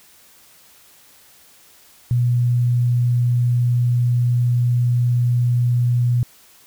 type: tone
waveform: sine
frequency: 121.6 Hz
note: B2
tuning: 26 cents flat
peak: -14 dBFS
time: 2.11-6.23 s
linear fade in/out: 0 ms
effects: white hiss -50 dBFS RMS until 6.66 s